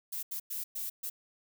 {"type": "noise bursts at uneven times", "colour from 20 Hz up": "violet", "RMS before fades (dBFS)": -37, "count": 5, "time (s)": [[0.12, 0.23], [0.31, 0.4], [0.5, 0.64], [0.75, 0.9], [1.03, 1.1]], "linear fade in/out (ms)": 10, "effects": []}